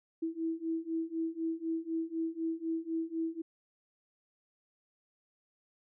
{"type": "beating tone pair", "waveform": "sine", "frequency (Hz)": [324.5, 328.5], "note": ["E4", "E4"], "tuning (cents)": [-27, -6], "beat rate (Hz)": 4, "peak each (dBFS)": [-36, -35], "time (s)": [0.22, 3.42], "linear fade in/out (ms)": 10, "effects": []}